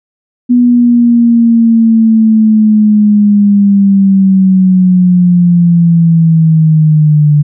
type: linear sweep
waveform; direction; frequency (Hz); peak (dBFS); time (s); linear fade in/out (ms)
sine; down; 245.7 to 146.83; -3; 0.49-7.43; 20
effects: none